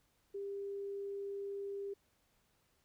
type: tone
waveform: sine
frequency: 398.7 Hz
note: G4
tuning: 29 cents sharp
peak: -39 dBFS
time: 0.34-1.94 s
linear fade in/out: 10 ms
effects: pink hiss -75 dBFS RMS until 2.84 s